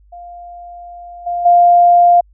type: tone with level steps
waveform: sine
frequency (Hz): 700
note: F5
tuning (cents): +4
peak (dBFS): -30 / -16 / -5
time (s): 0.12-2.21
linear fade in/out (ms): 10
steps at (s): 1.26 / 1.45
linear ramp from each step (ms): 10
effects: added 50 Hz sine -45 dBFS peak until 2.33 s